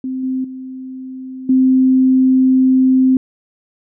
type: tone with level steps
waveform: sine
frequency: 260 Hz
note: C4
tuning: 11 cents flat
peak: -19 / -16 / -26 / -8 dBFS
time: 0.04-3.17 s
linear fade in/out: 2 ms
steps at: 0.23 / 0.44 / 1.49 s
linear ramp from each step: 5 ms
effects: none